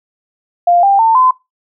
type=tone with pitch steps; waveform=sine; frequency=698.5 / 793.1 / 900.6 / 1022.7 Hz; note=F5 / G5 / A5 / C6; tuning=0 / +20 / +40 / -40 cents; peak=-6 dBFS; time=0.67-1.31 s; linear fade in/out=5 ms; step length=160 ms; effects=noise-tail reverb RT60 0.2 s tail -21 dB re dry